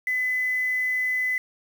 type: tone with quantisation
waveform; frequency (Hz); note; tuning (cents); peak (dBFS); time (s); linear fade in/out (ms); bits
sine; 2012; B6; +32; -22; 0.07-1.38; 2; 7
effects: none